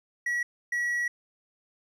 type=tone bursts at uneven times; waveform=triangle; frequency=1926 Hz; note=B6; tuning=44 cents flat; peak=-24 dBFS; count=2; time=0.26-0.43 / 0.72-1.08 s; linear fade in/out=5 ms; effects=resampled to 32000 Hz